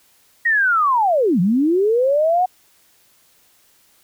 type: linear two-way sweep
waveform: sine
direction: down then up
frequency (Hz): 1901 to 164.81 to 749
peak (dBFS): -13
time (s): 0.45-2.46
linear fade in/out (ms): 10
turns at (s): 1.4
effects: white hiss -56 dBFS RMS until 4.03 s